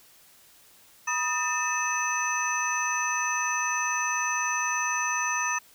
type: tone cluster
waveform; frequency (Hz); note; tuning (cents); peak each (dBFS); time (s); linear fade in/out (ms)
sine; 968 / 1246 / 1802 / 2591 / 6060; B5 / D#6 / A6 / E7 / F#8; -35 / +2 / +41 / -30 / +40; -31; 1.07-5.59; 10
effects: tanh soft clip ceiling -13 dBFS + white hiss -56 dBFS RMS until 5.74 s